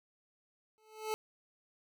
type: tone with exponential growth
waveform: 25% pulse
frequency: 434.2 Hz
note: A4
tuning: 23 cents flat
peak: -27 dBFS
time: 0.78-1.14 s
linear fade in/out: 0 ms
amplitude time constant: 77 ms
effects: none